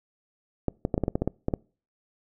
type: clicks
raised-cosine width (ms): 2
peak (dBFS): -11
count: 11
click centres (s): 0.683 / 0.851 / 0.942 / 0.979 / 1.037 / 1.081 / 1.155 / 1.22 / 1.276 / 1.484 / 1.538
effects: noise-tail reverb RT60 0.4 s tail -26 dB re dry